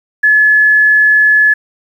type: tone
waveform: sine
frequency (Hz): 1712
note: A6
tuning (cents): -48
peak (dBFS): -5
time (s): 0.23-1.54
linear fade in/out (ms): 10
effects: 7-bit